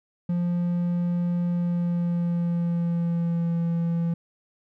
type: tone with pitch glide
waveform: triangle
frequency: 174.61 to 168.56 Hz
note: F3 to E3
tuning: 0 to +39 cents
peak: -20 dBFS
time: 0.29-4.14 s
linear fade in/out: 5 ms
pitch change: -61 cents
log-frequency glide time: 1.48-3.57 s
effects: none